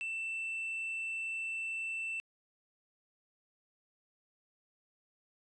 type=tone; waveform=triangle; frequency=2669 Hz; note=E7; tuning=21 cents sharp; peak=-33 dBFS; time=0.01-2.2 s; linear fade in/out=0 ms; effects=tanh soft clip ceiling -29 dBFS + resampled to 24000 Hz